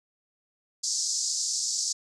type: band-pass noise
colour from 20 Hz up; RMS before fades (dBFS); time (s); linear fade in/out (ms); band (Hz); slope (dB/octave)
white; -29; 0.83-1.93; 10; 4700 to 7500; 48
effects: none